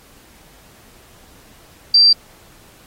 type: tone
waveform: sine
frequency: 4699 Hz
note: D8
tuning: in tune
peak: -7 dBFS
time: 1.94-2.13 s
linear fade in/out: 5 ms
effects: pink hiss -48 dBFS RMS until 2.86 s + AAC 48 kbps